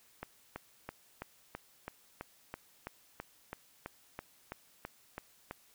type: click train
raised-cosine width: 0.5 ms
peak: -25 dBFS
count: 17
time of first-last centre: 0.23-5.511 s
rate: 3.03 Hz
effects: white hiss -65 dBFS RMS until 5.74 s